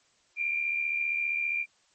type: tone pair together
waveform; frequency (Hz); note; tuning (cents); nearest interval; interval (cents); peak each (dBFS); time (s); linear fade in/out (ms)
sine; 2317 / 2392; D7 / D7; -24 / +31; minor second; 55; -35 / -27; 0.36-1.66; 50
effects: white hiss -66 dBFS RMS until 1.94 s + MP3 32 kbps